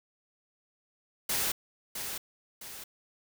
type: noise with echo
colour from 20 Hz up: white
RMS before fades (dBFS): -30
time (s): 1.29-1.52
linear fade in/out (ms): 5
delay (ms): 660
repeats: 2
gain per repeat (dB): -7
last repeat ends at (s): 2.84
effects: none